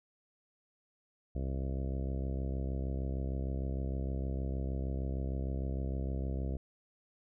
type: harmonic tone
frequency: 66.5 Hz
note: C2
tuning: 29 cents sharp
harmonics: 1 / 2 / 3 / 4 / 5 / 6 / 7 / 8 / 9 / 10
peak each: -34 / -40 / -44 / -46 / -48 / -50 / -51 / -52 / -53 / -54 dBFS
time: 1.35-6.57 s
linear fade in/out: 5 ms
effects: none